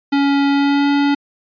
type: tone with pitch glide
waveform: square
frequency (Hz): 280.5 to 284.3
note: C#4 to C#4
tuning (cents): +21 to +44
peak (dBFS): -13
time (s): 0.12-1.15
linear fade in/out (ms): 10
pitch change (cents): +23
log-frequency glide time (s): 0.49-0.89
effects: resampled to 11025 Hz